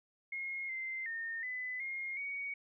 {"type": "tone with pitch steps", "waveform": "sine", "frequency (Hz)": [2152, 2080, 1828, 2007, 2137, 2242], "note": ["C7", "C7", "A#6", "B6", "C7", "C#7"], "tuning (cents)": [48, -11, -34, 27, 36, 19], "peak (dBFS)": -37, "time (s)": [0.32, 2.54], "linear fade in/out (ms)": 5, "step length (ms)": 370, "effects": []}